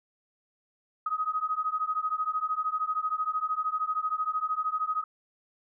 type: beating tone pair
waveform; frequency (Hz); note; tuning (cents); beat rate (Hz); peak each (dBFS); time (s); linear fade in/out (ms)
sine; 1253 / 1266; D#6 / D#6; +12 / +30; 13; -30; 1.06-5.04; 5
effects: none